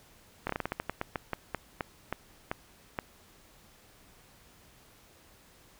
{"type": "slowing click train", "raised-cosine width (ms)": 0.5, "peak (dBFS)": -16, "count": 17, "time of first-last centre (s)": [0.47, 2.988], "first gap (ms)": 24, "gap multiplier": 1.22, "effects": ["pink hiss -59 dBFS RMS until 5.79 s"]}